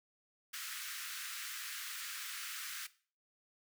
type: high-pass noise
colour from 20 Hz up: pink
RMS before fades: -44 dBFS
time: 0.53-2.87 s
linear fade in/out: 10 ms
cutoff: 1300 Hz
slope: 48 dB/octave
effects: noise-tail reverb RT60 0.4 s tail -17 dB re dry